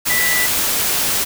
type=tone in noise; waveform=sine; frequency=1975.5 Hz; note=B6; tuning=in tune; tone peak=-17 dBFS; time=0.09-0.47 s; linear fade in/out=20 ms; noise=white; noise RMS=-18 dBFS; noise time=0.05-1.25 s; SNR=-2 dB; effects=none